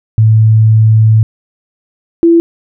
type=tone pair in turn; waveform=sine; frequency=110 / 336 Hz; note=A2 / E4; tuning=0 / +33 cents; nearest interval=octave + perfect fifth; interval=1933 cents; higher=second; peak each=-3 dBFS; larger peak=neither; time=0.18-1.23 / 2.23-2.4 s; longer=first; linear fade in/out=0 ms; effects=none